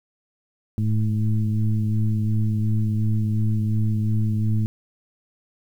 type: tone with frequency modulation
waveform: sine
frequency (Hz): 106.6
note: G#2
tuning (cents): +46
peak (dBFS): -18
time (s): 0.78-4.66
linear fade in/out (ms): 0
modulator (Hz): 108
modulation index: 0.87
effects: 9-bit